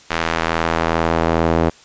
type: tone with band-pass filter sweep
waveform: sawtooth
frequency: 82.41 Hz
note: E2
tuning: in tune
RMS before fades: -18 dBFS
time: 0.1-1.7 s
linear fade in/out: 10 ms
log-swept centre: 1900 to 500 Hz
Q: 0.74
effects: white hiss -46 dBFS RMS until 1.84 s + resampled to 16000 Hz